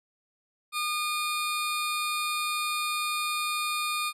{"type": "tone pair together", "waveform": "20% pulse", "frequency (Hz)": [1217, 4337], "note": ["D#6", "C#8"], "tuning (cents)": [-39, -39], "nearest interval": "octave + minor seventh", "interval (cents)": 2200, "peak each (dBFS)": [-23, -31], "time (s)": [0.72, 4.13], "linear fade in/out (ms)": 50, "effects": ["resampled to 32000 Hz"]}